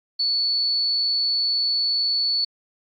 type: tone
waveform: sine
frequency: 4441 Hz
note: C#8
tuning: 2 cents sharp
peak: -19 dBFS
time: 0.19-2.45 s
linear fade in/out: 10 ms
effects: AAC 32 kbps